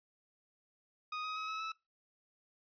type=tone with pitch steps; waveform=sawtooth; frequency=1244.5 / 1259.7 / 1275.1 / 1290.6 / 1306.4 Hz; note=D#6 / D#6 / D#6 / E6 / E6; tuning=0 / +21 / +42 / -37 / -16 cents; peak=-34 dBFS; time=1.12-1.72 s; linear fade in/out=5 ms; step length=120 ms; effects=noise-tail reverb RT60 0.2 s tail -18 dB re dry + resampled to 11025 Hz